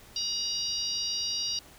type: harmonic tone with a mistuned harmonic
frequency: 947 Hz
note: A#5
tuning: 27 cents sharp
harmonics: 3 / 4 / 5 / 6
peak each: -38 / -37 / -31 / -35 dBFS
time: 0.16-1.59 s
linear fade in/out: 2 ms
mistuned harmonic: 3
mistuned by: +15 cents
effects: pink hiss -53 dBFS RMS until 1.78 s